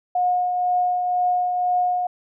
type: tone with tremolo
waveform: sine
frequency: 721 Hz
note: F#5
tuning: 45 cents flat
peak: -16 dBFS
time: 0.15-2.07 s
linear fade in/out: 5 ms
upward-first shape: triangle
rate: 2 Hz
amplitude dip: 40%
effects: none